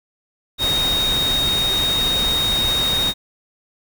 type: tone in noise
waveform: sine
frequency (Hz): 3729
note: A#7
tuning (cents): 0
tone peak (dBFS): -17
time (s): 0.58-3.14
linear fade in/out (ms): 50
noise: pink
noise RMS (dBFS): -25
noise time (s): 0.58-3.14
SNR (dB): +5
effects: none